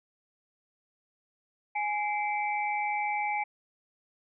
sine tone cluster, 834 / 2087 / 2313 Hz, G#5 / C7 / D7, +7 / -5 / -27 cents, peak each -29 / -37 / -34 dBFS, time 1.75-3.44 s, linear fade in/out 10 ms, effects none

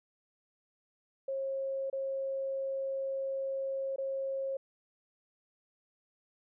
sine tone with dropouts, 540 Hz, C#5, 45 cents flat, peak -32 dBFS, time 1.28-4.57 s, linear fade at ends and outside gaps 5 ms, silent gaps 1.9-1.928 / 3.961-3.982 s, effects none

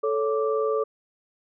sine tone cluster, 438.5 / 559 / 1172 Hz, A4 / C#5 / D6, -6 / +14 / -4 cents, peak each -23 / -28 / -30 dBFS, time 0.03-0.84 s, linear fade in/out 10 ms, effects none

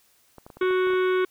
clicks, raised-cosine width 1 ms, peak -29 dBFS, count 9, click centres 0.383 / 0.465 / 0.502 / 0.57 / 0.629 / 0.708 / 0.871 / 0.904 / 0.935 s
harmonic tone, 370 Hz, F#4, in tune, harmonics 1 / 3 / 4 / 5 / 6 / 7 / 8 / 9 / 10, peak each -20 / -31 / -31 / -43 / -36 / -47 / -47 / -43 / -47 dBFS, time 0.61-1.25 s, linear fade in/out 5 ms
effects white hiss -62 dBFS RMS until 1.3 s

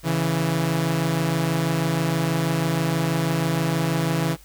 sawtooth tone pair together, 138.59 / 164.81 Hz, C#3 / E3, 0 / 0 cents, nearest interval minor third, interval 300 cents, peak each -21 / -18 dBFS, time 0.03-4.37 s, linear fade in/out 50 ms, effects added 50 Hz sine -48 dBFS peak until 4.44 s + white hiss -52 dBFS RMS until 4.44 s

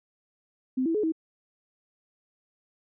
sine tone with pitch steps, 258.4 / 328.6 / 424.2 / 321.5 Hz, C4 / E4 / G#4 / E4, -21 / -5 / +37 / -43 cents, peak -23 dBFS, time 0.77-1.122 s, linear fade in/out 10 ms, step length 88 ms, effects none

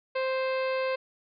harmonic tone with a mistuned harmonic, 523.3 Hz, C5, in tune, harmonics 1 / 2 / 3 / 4 / 5 / 6 / 7 / 8 / 9, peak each -27 / -35 / -39 / -40 / -39 / -50 / -51 / -47 / -51 dBFS, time 0.15-0.96 s, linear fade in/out 10 ms, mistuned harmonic 6, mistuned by +21 cents, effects none

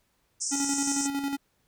pink band-pass noise, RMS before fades -31 dBFS, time 0.4-1.08 s, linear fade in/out 20 ms, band 5400 to 8700 Hz, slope 96 dB/octave
square tone with tremolo, 279.2 Hz, C#4, 13 cents sharp, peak -27 dBFS, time 0.51-1.37 s, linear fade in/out 20 ms, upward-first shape square, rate 11 Hz, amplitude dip 45%
effects pink hiss -71 dBFS RMS until 1.67 s

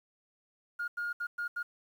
sine tone bursts at uneven times, 1423 Hz, F6, 32 cents sharp, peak -31 dBFS, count 5, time 0.79-0.88 / 0.97-1.13 / 1.2-1.27 / 1.38-1.48 / 1.56-1.63 s, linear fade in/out 10 ms, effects tanh soft clip ceiling -28 dBFS + 10-bit

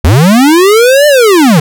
square linear two-way sweep, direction up then down, 67 to 603 to 139.6 Hz, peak -3 dBFS, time 0.04-1.6 s, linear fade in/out 5 ms, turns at 1.07 s, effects none

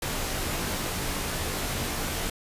pink noise with comb filter, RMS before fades -30 dBFS, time 0.02-2.3 s, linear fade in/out 5 ms, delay 19 ms, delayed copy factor -0.6, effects resampled to 32000 Hz

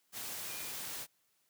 sine tone in noise, 2417 Hz, D7, 49 cents sharp, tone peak -51 dBFS, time 0.46-0.73 s, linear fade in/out 50 ms, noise white, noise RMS -42 dBFS, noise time 0.12-1.07 s, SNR -12 dB, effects white hiss -75 dBFS RMS until 1.49 s + high-pass 80 Hz 12 dB/octave

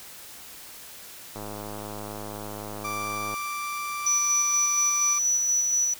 click train, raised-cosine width 1 ms, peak -23 dBFS, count 207, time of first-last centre 1.36-3.341 s, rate 104 Hz
30% pulse tone, 1174.7 Hz, D6, in tune, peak -27 dBFS, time 2.84-5.19 s, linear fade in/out 10 ms
sine tone with tremolo, 5920 Hz, F#8, in tune, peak -20 dBFS, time 4.06-5.94 s, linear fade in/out 5 ms, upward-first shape square, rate 4.2 Hz, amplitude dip 25%
effects white hiss -44 dBFS RMS until 5.99 s

